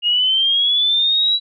sine linear sweep, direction up, 2846 to 3932 Hz, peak -13 dBFS, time 0.02-1.4 s, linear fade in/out 50 ms, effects none

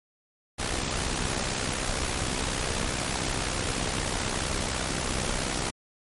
pink noise with amplitude modulation, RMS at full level -26 dBFS, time 0.58-5.71 s, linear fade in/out 20 ms, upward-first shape sine, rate 64.1 Hz, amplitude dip 65%, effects MP3 48 kbps

